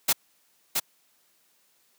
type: noise with echo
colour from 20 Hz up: white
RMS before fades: -21 dBFS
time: 0.08-0.13 s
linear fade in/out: 10 ms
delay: 670 ms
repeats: 1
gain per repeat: -4 dB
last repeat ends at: 0.8 s
effects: white hiss -66 dBFS RMS until 1.98 s + high-pass 150 Hz 12 dB/octave